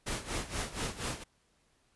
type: noise with tremolo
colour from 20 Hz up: pink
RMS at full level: -34 dBFS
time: 0.06-1.24 s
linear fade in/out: 10 ms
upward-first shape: sine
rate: 4.2 Hz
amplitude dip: 80%
effects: pink hiss -71 dBFS RMS until 1.95 s + resampled to 24000 Hz